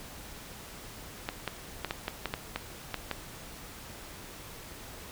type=clicks; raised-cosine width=0.3 ms; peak=-15 dBFS; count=10; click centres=1.289 / 1.477 / 1.847 / 1.909 / 2.081 / 2.257 / 2.339 / 2.56 / 2.943 / 3.113 s; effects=pink hiss -46 dBFS RMS until 5.11 s